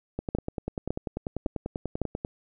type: two click trains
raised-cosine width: 2 ms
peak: -13 / -17 dBFS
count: 4 / 22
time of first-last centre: 0.35-2.017 / 0.19-2.249 s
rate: 1.8 / 10.2 Hz
effects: none